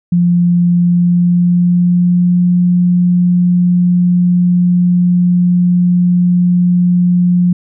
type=tone with pitch glide; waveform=sine; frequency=174.61 to 177.56 Hz; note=F3 to F3; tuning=0 to +29 cents; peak=-7 dBFS; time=0.12-7.53 s; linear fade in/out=5 ms; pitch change=+29 cents; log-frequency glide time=0.76-2.45 s; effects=none